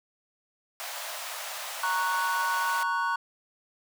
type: high-pass noise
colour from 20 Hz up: pink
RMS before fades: -37 dBFS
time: 0.8-2.83 s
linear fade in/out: 0 ms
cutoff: 600 Hz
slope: 48 dB/octave
type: chord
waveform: triangle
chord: F# major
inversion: first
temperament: equal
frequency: 932.3 / 1108.7 / 1480 Hz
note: A#5 / C#6 / F#6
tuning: 0 / 0 / 0 cents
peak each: -28 dBFS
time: 1.83-3.16 s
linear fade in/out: 5 ms
effects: none